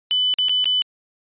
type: tone with dropouts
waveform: sine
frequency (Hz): 3000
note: F#7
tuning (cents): +23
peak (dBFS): -16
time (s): 0.11-0.82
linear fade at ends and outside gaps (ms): 0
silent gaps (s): 0.339-0.386 / 0.485-0.494 / 0.643-0.656
effects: resampled to 8000 Hz